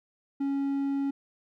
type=tone; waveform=triangle; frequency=277.2 Hz; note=C#4; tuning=in tune; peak=-24 dBFS; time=0.4-1.11 s; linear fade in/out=10 ms; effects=none